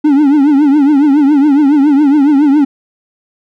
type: tone with vibrato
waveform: triangle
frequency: 287.4 Hz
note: D4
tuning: 37 cents flat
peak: -3 dBFS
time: 0.04-2.65 s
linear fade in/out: 10 ms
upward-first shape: triangle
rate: 7.2 Hz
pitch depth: 140 cents each way
effects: none